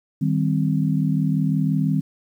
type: chord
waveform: sine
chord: C minor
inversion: first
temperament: equal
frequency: 155.56 / 196 / 261.6 Hz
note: Eb3 / G3 / C4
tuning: 0 / 0 / 0 cents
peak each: -20 / -23 / -24 dBFS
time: 0.21-2.01 s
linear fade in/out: 10 ms
effects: 9-bit